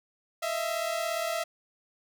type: tone pair together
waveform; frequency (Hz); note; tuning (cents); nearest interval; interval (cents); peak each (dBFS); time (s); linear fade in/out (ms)
sawtooth; 636 / 673.3; D#5 / E5; +38 / +36; minor second; 98; -29 / -27; 0.42-1.44; 10
effects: none